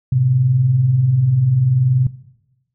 sine tone pair together, 108.8 / 129.39 Hz, A2 / C3, -19 / -19 cents, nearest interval minor third, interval 300 cents, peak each -21 / -12 dBFS, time 0.12-2.07 s, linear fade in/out 5 ms, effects noise-tail reverb RT60 1.0 s tail -18 dB re dry

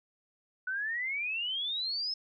sine exponential sweep, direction up, 1478 to 5274 Hz, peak -31 dBFS, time 0.67-2.14 s, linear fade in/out 5 ms, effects none

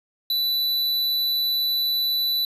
square tone, 3974 Hz, B7, 10 cents sharp, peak -21 dBFS, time 0.3-2.45 s, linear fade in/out 2 ms, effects resampled to 32000 Hz

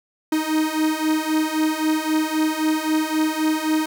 45% pulse beating tone pair, 310 / 313.8 Hz, D#4 / D#4, -6 / +15 cents, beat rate 3.8 Hz, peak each -23 / -21 dBFS, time 0.32-3.86 s, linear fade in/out 5 ms, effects none

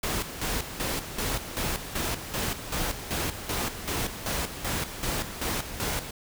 pink noise with tremolo, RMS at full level -29 dBFS, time 0.03-6.11 s, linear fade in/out 5 ms, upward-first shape square, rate 2.6 Hz, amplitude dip 65%, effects none

